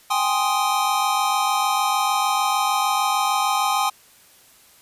square chord, Ab major seventh, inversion third, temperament equal, 784 / 830.6 / 1046.5 / 1244.5 Hz, G5 / Ab5 / C6 / Eb6, 0 / 0 / 0 / 0 cents, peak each -25 dBFS, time 0.1-3.9 s, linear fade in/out 10 ms, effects white hiss -52 dBFS RMS until 4.81 s + resampled to 32000 Hz

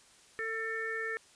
harmonic tone with a mistuned harmonic, 447.6 Hz, A4, 30 cents sharp, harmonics 1 / 3 / 4 / 5, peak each -39 / -43 / -35 / -45 dBFS, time 0.39-1.17 s, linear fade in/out 0 ms, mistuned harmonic 5, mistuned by -18 cents, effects white hiss -60 dBFS RMS until 1.35 s + resampled to 22050 Hz

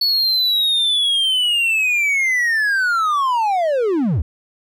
triangle linear sweep, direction down, 4435 to 57.6 Hz, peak -13 dBFS, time 0.01-4.22 s, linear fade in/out 5 ms, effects none

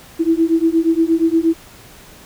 sine beating tone pair, 324.1 / 332.6 Hz, E4 / E4, -29 / +16 cents, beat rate 8.5 Hz, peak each -15 dBFS, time 0.19-1.54 s, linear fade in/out 20 ms, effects pink hiss -42 dBFS RMS until 2.25 s

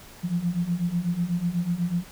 sine beating tone pair, 169.1 / 177.2 Hz, E3 / F3, +44 / +25 cents, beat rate 8.1 Hz, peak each -28 / -25 dBFS, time 0.23-2.04 s, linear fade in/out 20 ms, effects pink hiss -47 dBFS RMS until 2.11 s

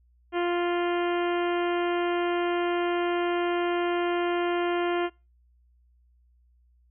harmonic tone, 349.2 Hz, F4, in tune, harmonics 1 / 2 / 3 / 4 / 5 / 6 / 7 / 8 / 9, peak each -25 / -31 / -35 / -37 / -39 / -41 / -42 / -43 / -44 dBFS, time 0.32-5.1 s, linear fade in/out 50 ms, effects noise-tail reverb RT60 0.3 s tail -25 dB re dry + added 60 Hz sine -59 dBFS peak until 6.9 s

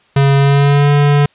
square tone with pitch glide, 138.7 to 144.59 Hz, C#3 to D3, +1 to -27 cents, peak -8 dBFS, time 0.16-1.26 s, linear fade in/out 5 ms, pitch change +72 cents, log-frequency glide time 0.36-0.91 s, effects white hiss -52 dBFS RMS until 1.34 s + resampled to 8000 Hz

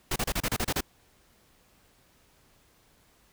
pink noise bursts, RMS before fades -28 dBFS, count 9, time 0.11-0.808 s, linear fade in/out 5 ms, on 50 ms, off 31 ms, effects pink hiss -63 dBFS RMS until 3.32 s

